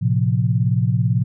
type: chord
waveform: sine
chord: F major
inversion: first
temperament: equal with one note detuned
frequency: 112.7 / 130.81 / 174.61 Hz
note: A2 / C3 / F3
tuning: +42 / 0 / 0 cents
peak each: -18 / -19 / -22 dBFS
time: 0.01-1.24 s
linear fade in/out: 20 ms
effects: none